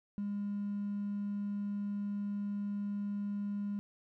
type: tone with hard clipping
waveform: triangle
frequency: 203.3 Hz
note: G#3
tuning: 37 cents flat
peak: -34 dBFS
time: 0.18-3.79 s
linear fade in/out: 0 ms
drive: 3 dB
effects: none